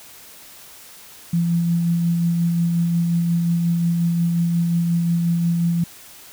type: tone with tremolo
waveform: sine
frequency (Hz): 170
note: F3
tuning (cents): -46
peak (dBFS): -15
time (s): 1.33-5.84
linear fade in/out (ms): 5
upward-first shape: sine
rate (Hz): 5.6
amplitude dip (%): 25
effects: white hiss -43 dBFS RMS until 6.32 s